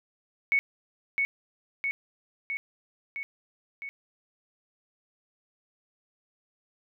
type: tone with echo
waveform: sine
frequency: 2217 Hz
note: C#7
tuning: in tune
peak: -20 dBFS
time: 0.52-0.59 s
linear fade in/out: 0 ms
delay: 660 ms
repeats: 5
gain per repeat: -3 dB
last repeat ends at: 3.89 s
effects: none